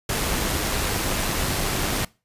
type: noise with amplitude modulation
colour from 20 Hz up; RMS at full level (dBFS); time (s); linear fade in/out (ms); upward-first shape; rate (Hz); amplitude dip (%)
pink; -23; 0.09-2.05; 5; sine; 99.9; 30
effects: noise-tail reverb RT60 0.3 s tail -23 dB re dry + resampled to 32000 Hz